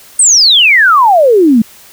sine exponential sweep, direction down, 8870 to 210 Hz, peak -3 dBFS, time 0.19-1.62 s, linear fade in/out 5 ms, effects white hiss -38 dBFS RMS until 1.92 s

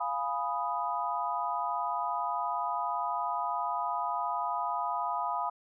sine chord, F half-diminished seventh, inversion none, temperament equal, 698.5 / 830.6 / 987.8 / 1244.5 Hz, F5 / Ab5 / Cb6 / Eb6, 0 / 0 / 0 / 0 cents, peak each -36 / -36 / -33 / -35 dBFS, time 0-5.5 s, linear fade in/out 10 ms, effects none

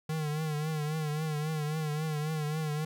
square tone with vibrato, 153.5 Hz, D#3, 23 cents flat, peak -31 dBFS, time 0.09-2.85 s, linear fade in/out 5 ms, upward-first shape triangle, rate 3.7 Hz, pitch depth 72 cents each way, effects 12-bit

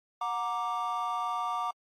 triangle chord, Gb augmented, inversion none, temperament equal with one note detuned, 730.2 / 932.3 / 1174.7 Hz, Gb5 / Bb5 / D6, -23 / 0 / 0 cents, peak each -33 / -33 / -30 dBFS, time 0.21-1.71 s, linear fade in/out 5 ms, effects tanh soft clip ceiling -19 dBFS + AAC 48 kbps

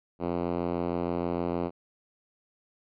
5% pulse tone with band-pass filter, 86.5 Hz, F2, 16 cents flat, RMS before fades -30 dBFS, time 0.19-1.71 s, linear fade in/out 50 ms, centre 290 Hz, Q 0.76, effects resampled to 11025 Hz

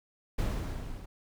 brown noise with level ramp, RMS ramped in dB -28 to -44 dBFS, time 0.38-1.06 s, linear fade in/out 10 ms, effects none

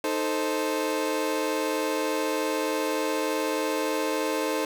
30% pulse chord, A diminished, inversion second, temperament equal, 311.1 / 440 / 523.3 Hz, Eb4 / A4 / C5, 0 / 0 / 0 cents, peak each -27 dBFS, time 0.04-4.65 s, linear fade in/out 2 ms, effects none

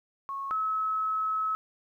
sine tone pair in turn, 1098 / 1290.5 Hz, C#6 / E6, -17 / -37 cents, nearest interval minor third, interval 280 cents, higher second, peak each -32 / -26 dBFS, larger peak second, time 0.29-0.51 / 0.51-1.55 s, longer second, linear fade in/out 0 ms, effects 11-bit

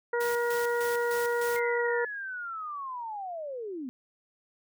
harmonic tone, 475.9 Hz, A#4, 36 cents sharp, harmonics 1 / 2 / 3 / 4, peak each -27 / -34 / -34 / -37 dBFS, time 0.13-2.05 s, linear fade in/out 5 ms
white noise with tremolo, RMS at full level -40 dBFS, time 0.2-1.6 s, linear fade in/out 10 ms, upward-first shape square, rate 3.3 Hz, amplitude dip 65%
sine linear sweep, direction down, 2122 to 238.8 Hz, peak -34 dBFS, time 1.56-3.89 s, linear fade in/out 0 ms
effects none

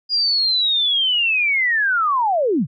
sine linear sweep, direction down, 4882 to 108.3 Hz, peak -15 dBFS, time 0.09-2.67 s, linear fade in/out 50 ms, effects none

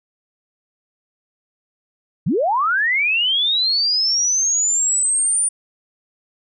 sine linear sweep, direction up, 118.7 to 9397 Hz, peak -15 dBFS, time 2.26-5.49 s, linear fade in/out 10 ms, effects none

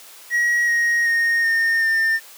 triangle tone with pitch steps, 1905 / 1878.8 / 1852.9 / 1827.4 / 1802.2 Hz, A#6 / A#6 / A#6 / A#6 / A6, +37 / +13 / -11 / -35 / +41 cents, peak -14 dBFS, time 0.3-2.2 s, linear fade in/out 50 ms, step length 380 ms, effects white hiss -43 dBFS RMS until 2.37 s + high-pass 400 Hz 12 dB/octave

